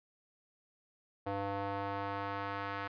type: tone with band-pass filter sweep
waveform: square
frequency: 99.7 Hz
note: G2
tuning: 30 cents sharp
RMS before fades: -38 dBFS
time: 1.26-2.88 s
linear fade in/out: 10 ms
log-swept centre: 690 to 1400 Hz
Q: 1.4
effects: resampled to 11025 Hz